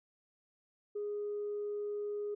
sine tone, 413.7 Hz, G#4, 7 cents flat, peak -34 dBFS, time 0.95-2.35 s, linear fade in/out 10 ms, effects tanh soft clip ceiling -31 dBFS

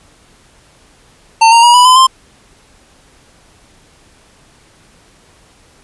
square tone with pitch steps, 900 / 928 / 956.8 / 986.6 / 1017.2 / 1048.9 Hz, A5 / A#5 / A#5 / B5 / C6 / C6, +39 / -8 / +45 / -2 / -49 / +4 cents, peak -4 dBFS, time 1.41-2.07 s, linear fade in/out 10 ms, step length 110 ms, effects pink hiss -47 dBFS RMS until 5.83 s + resampled to 24000 Hz

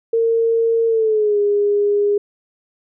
sine tone with pitch glide, 457.2 to 409.7 Hz, A#4 to G#4, -34 to -24 cents, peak -13 dBFS, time 0.13-2.18 s, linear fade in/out 5 ms, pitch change -190 cents, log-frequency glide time 0.87-1.39 s, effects none

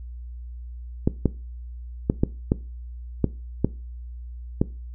clicks, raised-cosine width 3 ms, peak -5 dBFS, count 8, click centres 1.075 / 1.257 / 2.099 / 2.235 / 2.519 / 3.243 / 3.646 / 4.615 s, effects noise-tail reverb RT60 0.3 s tail -19 dB re dry + added 60 Hz sine -34 dBFS peak until 4.94 s

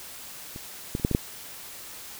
clicks, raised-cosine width 3 ms, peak -26 / -14 / -27 / -8 / -14 / -7 dBFS, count 6, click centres 0.561 / 0.951 / 0.998 / 1.049 / 1.113 / 1.149 s, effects white hiss -42 dBFS RMS until 2.19 s

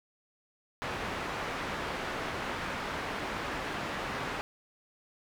white low-pass noise, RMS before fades -36 dBFS, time 0.82-4.41 s, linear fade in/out 0 ms, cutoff 1700 Hz, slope 12 dB/octave, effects none

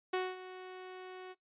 sawtooth tone with ADSR envelope, 370 Hz, F#4, in tune, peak -26 dBFS, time 0.13-1.35 s, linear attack 8 ms, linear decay 220 ms, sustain -15 dB, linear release 37 ms, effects noise-tail reverb RT60 0.1 s tail -18 dB re dry + resampled to 8000 Hz

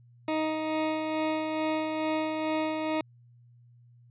20% pulse tone with tremolo, 312.8 Hz, D#4, 9 cents sharp, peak -21 dBFS, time 0.28-3.01 s, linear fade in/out 2 ms, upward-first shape sine, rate 2.3 Hz, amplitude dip 35%, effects added 120 Hz sine -54 dBFS peak until 4.1 s + resampled to 8000 Hz

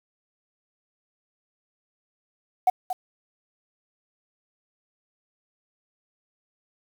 sine tone with echo, 740 Hz, F#5, in tune, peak -13 dBFS, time 2.67-2.7 s, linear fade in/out 5 ms, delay 230 ms, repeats 1, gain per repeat -11 dB, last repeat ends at 2.93 s, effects tanh soft clip ceiling -11 dBFS + 7-bit

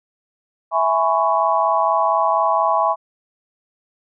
sine chord, C# minor seventh, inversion first, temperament equal with one note detuned, 659.3 / 830.6 / 1004.5 / 1108.7 Hz, E5 / G#5 / B5 / C#6, 0 / 0 / +29 / 0 cents, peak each -20 dBFS, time 0.71-2.96 s, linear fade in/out 50 ms, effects none

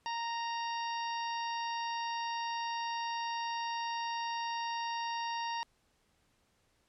harmonic tone, 930 Hz, A#5, 4 cents flat, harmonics 1 / 2 / 3 / 4 / 5 / 6, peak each -35 / -44 / -45 / -49 / -49 / -48 dBFS, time 0.06-5.63 s, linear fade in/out 0 ms, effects pink hiss -73 dBFS RMS until 6.88 s + low-pass 10000 Hz 12 dB/octave

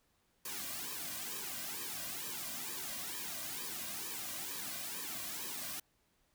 white noise with flanger, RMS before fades -42 dBFS, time 0.45-5.8 s, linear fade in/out 5 ms, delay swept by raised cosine 1.4 to 2.33 ms, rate 2.2 Hz, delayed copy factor -1, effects pink hiss -75 dBFS RMS until 6.34 s

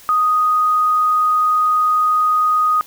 sine tone, 1244.5 Hz, D#6, in tune, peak -12 dBFS, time 0.09-2.81 s, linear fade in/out 0 ms, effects white hiss -43 dBFS RMS until 2.86 s

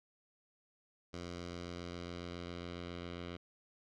10% pulse tone with low-pass filter sweep, 87.31 Hz, F2, in tune, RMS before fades -45 dBFS, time 1.13-3.37 s, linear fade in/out 10 ms, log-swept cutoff 5500 to 3500 Hz, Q 1.7, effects none

